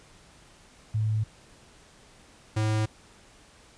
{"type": "tone pair in turn", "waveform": ["sine", "square"], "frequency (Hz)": [108.4, 108.4], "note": ["A2", "A2"], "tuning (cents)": [-25, -25], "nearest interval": "unison", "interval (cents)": 0, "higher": "neither", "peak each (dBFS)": [-23, -24], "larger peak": "first", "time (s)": [[0.94, 1.24], [2.56, 2.86]], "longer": "neither", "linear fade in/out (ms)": 10, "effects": ["pink hiss -55 dBFS RMS until 3.77 s", "resampled to 22050 Hz"]}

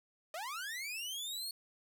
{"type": "linear sweep", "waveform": "sawtooth", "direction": "up", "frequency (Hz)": [592, 4401], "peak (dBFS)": -36, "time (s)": [0.34, 1.51], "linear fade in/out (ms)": 2, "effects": []}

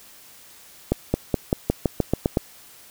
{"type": "accelerating click train", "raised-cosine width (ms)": 2, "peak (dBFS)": -5, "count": 10, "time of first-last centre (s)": [0.92, 2.372], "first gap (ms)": 220, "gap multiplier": 0.92, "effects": ["white hiss -48 dBFS RMS until 2.9 s"]}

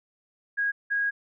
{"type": "tone pair in turn", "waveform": "sine", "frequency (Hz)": [1643, 1643], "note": ["G#6", "G#6"], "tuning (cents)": [-19, -19], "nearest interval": "unison", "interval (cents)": 0, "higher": "neither", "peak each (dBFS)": -23, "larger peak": "neither", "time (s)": [[0.57, 0.72], [0.9, 1.11]], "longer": "second", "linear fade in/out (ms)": 20, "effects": []}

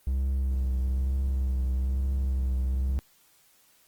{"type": "tone with vibrato", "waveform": "triangle", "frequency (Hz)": 65.6, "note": "C2", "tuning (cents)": 5, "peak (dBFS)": -22, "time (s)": [0.07, 2.99], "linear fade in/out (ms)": 0, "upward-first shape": "triangle", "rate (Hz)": 1.1, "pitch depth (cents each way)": 40, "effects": ["white hiss -62 dBFS RMS until 3.87 s", "Opus 24 kbps"]}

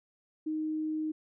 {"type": "tone", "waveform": "sine", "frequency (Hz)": 311.1, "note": "D#4", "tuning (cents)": 0, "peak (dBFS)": -30, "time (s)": [0.46, 1.12], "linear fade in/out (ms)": 10, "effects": []}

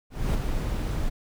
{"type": "noise with ADSR envelope", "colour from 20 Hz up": "brown", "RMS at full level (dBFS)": -22, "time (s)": [0.1, 1.1], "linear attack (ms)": 240, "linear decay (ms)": 18, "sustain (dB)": -5, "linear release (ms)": 20, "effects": []}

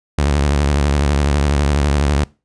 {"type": "tone with vibrato", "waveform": "sawtooth", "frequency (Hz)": 71.7, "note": "D2", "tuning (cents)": -41, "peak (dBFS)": -9, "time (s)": [0.18, 2.24], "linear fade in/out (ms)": 5, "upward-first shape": "sine", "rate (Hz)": 12, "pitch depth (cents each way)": 110, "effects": ["noise-tail reverb RT60 0.3 s tail -24 dB re dry", "resampled to 22050 Hz"]}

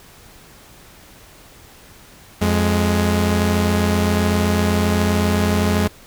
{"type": "tone pair together", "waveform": "sawtooth", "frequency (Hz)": [87.7, 208.6], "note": ["F2", "G#3"], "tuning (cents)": [8, 8], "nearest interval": "octave + minor third", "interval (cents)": 1500, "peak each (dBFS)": -14, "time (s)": [2.41, 5.88], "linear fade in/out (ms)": 10, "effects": ["pink hiss -45 dBFS RMS until 6.06 s"]}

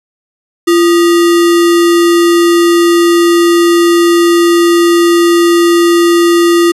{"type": "tone with sample-and-hold", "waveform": "sine", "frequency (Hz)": 342.4, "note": "F4", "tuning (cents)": -34, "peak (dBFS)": -4, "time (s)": [0.67, 6.72], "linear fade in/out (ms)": 10, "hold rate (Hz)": 1575, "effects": ["low-pass 12000 Hz 12 dB/octave"]}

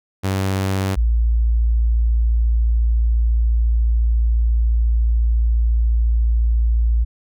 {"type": "tone pair in turn", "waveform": ["sawtooth", "sine"], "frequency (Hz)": [96, 57.08], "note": ["G2", "A#1"], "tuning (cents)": [-36, -36], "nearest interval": "major sixth", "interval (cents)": 900, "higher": "first", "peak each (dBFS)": [-14, -13], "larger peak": "second", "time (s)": [[0.23, 0.96], [0.96, 7.05]], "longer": "second", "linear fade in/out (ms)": 20, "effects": []}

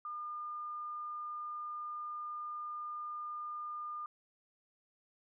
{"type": "tone", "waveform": "sine", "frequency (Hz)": 1209, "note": "D6", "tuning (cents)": 50, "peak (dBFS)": -39, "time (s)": [0.05, 4.06], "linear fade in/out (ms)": 2, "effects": []}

